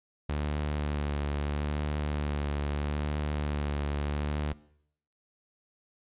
sawtooth tone with vibrato, 73.42 Hz, D2, in tune, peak -25 dBFS, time 0.29-4.53 s, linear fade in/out 5 ms, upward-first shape sine, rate 0.77 Hz, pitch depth 25 cents each way, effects noise-tail reverb RT60 0.7 s tail -20 dB re dry + resampled to 8000 Hz

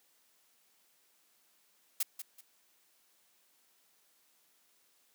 blue noise with echo, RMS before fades -31 dBFS, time 2-2.03 s, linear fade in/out 5 ms, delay 190 ms, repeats 2, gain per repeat -11 dB, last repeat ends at 2.41 s, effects white hiss -70 dBFS RMS until 5.14 s + high-pass 200 Hz 12 dB/octave

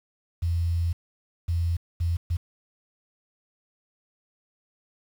sine tone bursts at uneven times, 85 Hz, F2, 46 cents flat, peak -22 dBFS, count 4, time 0.42-0.93 / 1.48-1.77 / 2-2.17 / 2.3-2.37 s, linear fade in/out 10 ms, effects 8-bit

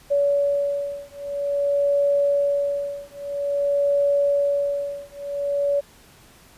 sine beating tone pair, 568 / 568.5 Hz, C#5 / C#5, +42 / +44 cents, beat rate 0.5 Hz, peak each -22 dBFS, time 0.1-5.81 s, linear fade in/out 20 ms, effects pink hiss -51 dBFS RMS until 6.57 s + resampled to 32000 Hz

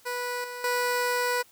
15% pulse tone with level steps, 491 Hz, B4, 10 cents flat, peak -23 / -29 / -18 dBFS, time 0.05-1.43 s, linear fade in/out 20 ms, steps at 0.44 / 0.64 s, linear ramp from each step 2 ms, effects white hiss -58 dBFS RMS until 1.51 s

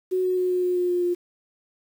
sine tone with pitch steps, 370 / 367.4 / 364.9 / 362.4 / 359.9 / 357.4 / 354.9 / 352.5 Hz, F#4 / F#4 / F#4 / F#4 / F#4 / F4 / F4 / F4, 0 / -12 / -24 / -36 / -48 / +40 / +28 / +16 cents, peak -20 dBFS, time 0.11-1.15 s, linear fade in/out 20 ms, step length 130 ms, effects 8-bit

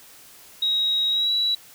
sine tone with pitch glide, 3806 to 3918 Hz, A#7 to B7, +35 to -15 cents, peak -19 dBFS, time 0.62-1.55 s, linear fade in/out 5 ms, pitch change +50 cents, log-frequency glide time 1.1-1.32 s, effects white hiss -48 dBFS RMS until 1.74 s

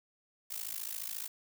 blue noise with amplitude modulation, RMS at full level -36 dBFS, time 0.5-1.28 s, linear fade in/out 10 ms, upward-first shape sine, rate 54.3 Hz, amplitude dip 90%, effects none

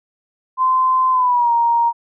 sine tone with pitch glide, 1033 to 936.4 Hz, C6 to A#5, -22 to +8 cents, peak -12 dBFS, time 0.57-1.93 s, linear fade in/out 50 ms, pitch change -170 cents, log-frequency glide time 1.11-1.52 s, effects none

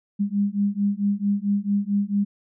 sine beating tone pair, 200 / 204.5 Hz, G3 / G#3, +35 / -26 cents, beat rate 4.5 Hz, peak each -23 dBFS, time 0.19-2.25 s, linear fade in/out 20 ms, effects none

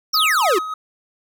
square exponential sweep, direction down, 5790 to 329.6 Hz, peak -16 dBFS, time 0.13-0.59 s, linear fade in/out 10 ms
triangle tone with tremolo, 1265 Hz, D#6, 28 cents sharp, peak -16 dBFS, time 0.14-0.74 s, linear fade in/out 5 ms, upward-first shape sine, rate 3.3 Hz, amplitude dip 60%
effects none

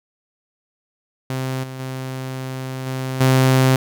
sawtooth tone with level steps, 130.81 Hz, C3, in tune, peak -18 / -26 / -22 / -19 / -8 dBFS, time 1.3-3.76 s, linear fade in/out 2 ms, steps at 1.63 / 1.79 / 2.86 / 3.2 s, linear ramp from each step 10 ms, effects none

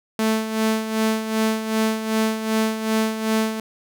sawtooth tone with tremolo, 220 Hz, A3, in tune, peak -13 dBFS, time 0.19-3.6 s, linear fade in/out 2 ms, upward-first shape sine, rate 2.6 Hz, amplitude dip 65%, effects none

